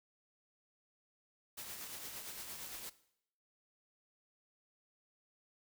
white noise with tremolo, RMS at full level -45 dBFS, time 1.57-2.9 s, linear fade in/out 10 ms, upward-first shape triangle, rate 8.7 Hz, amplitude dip 45%, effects noise-tail reverb RT60 0.7 s tail -17 dB re dry

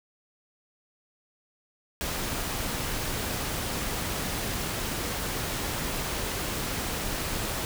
pink noise with amplitude modulation, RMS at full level -30 dBFS, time 2.01-7.65 s, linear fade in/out 0 ms, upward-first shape sine, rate 278 Hz, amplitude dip 25%, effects none

